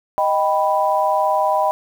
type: chord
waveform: sine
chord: Eb augmented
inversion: none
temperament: equal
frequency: 622.3 / 784 / 987.8 Hz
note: Eb5 / G5 / B5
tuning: 0 / 0 / 0 cents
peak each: -19 dBFS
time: 0.18-1.71 s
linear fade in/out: 0 ms
effects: 7-bit